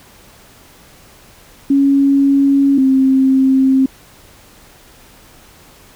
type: tone pair in turn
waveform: sine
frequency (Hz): 277.2 / 265.4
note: C#4 / C4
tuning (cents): 0 / +25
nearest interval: minor second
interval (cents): 75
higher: first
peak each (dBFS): -8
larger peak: neither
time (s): 1.7-2.78 / 2.78-3.86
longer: neither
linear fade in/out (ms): 5
effects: pink hiss -44 dBFS RMS until 5.95 s